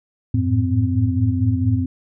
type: tone cluster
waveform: sine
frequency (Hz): 91.5 / 107.2 / 111.6 / 258.1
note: F#2 / A2 / A2 / C4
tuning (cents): -19 / -45 / +25 / -23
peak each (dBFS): -21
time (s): 0.34-1.86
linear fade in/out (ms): 5
effects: none